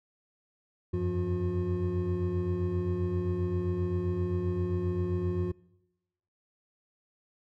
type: tone cluster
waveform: triangle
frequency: 87.5 / 95.1 / 175.8 / 359.1 Hz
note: F2 / F#2 / F3 / F4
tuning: +4 / +48 / +12 / +48 cents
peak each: -33 / -30 / -32 / -30 dBFS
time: 0.93-5.52 s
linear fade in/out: 10 ms
effects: noise-tail reverb RT60 1.0 s tail -24 dB re dry